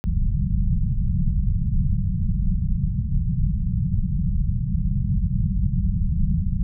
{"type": "low-pass noise", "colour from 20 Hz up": "pink", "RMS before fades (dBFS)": -21, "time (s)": [0.04, 6.63], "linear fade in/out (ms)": 0, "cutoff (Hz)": 200, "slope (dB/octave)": 96, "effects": []}